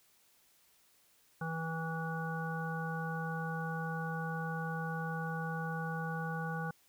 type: harmonic tone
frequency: 162.8 Hz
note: E3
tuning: 21 cents flat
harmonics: 1 / 3 / 5 / 7 / 9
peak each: -37 / -45 / -43 / -46 / -42 dBFS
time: 1.41-6.71 s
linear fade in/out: 5 ms
effects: white hiss -68 dBFS RMS until 6.88 s